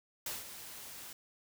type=noise with ADSR envelope; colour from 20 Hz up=white; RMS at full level=-38 dBFS; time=0.26-1.13 s; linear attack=3 ms; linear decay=170 ms; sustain=-10 dB; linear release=3 ms; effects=none